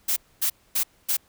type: noise bursts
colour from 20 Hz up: blue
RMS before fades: -23 dBFS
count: 4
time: 0.08-1.17 s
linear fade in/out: 10 ms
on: 85 ms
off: 250 ms
effects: pink hiss -61 dBFS RMS until 1.28 s